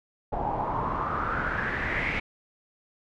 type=noise with low-pass filter sweep; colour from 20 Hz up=pink; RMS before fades=-29 dBFS; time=0.32-2.2 s; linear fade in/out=10 ms; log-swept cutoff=760 to 2300 Hz; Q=6; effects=none